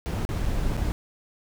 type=noise with dropouts; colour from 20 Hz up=brown; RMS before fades=-26 dBFS; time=0.06-0.92 s; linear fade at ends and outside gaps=0 ms; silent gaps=0.251-0.29 / 0.454-0.458 / 0.767-0.774 s; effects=none